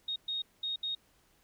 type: tone bursts at uneven times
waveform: sine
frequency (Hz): 3729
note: A#7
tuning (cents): 0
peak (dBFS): -32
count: 4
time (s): 0.08-0.16 / 0.28-0.42 / 0.63-0.76 / 0.83-0.95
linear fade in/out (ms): 5
effects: pink hiss -68 dBFS RMS until 1.43 s